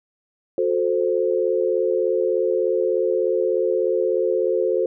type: chord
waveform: sine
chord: F# diminished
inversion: none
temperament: equal with one note detuned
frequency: 363.4 / 440 / 523.3 Hz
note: F#4 / A4 / C5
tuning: -31 / 0 / 0 cents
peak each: -22 dBFS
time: 0.58-4.86 s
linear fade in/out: 2 ms
effects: none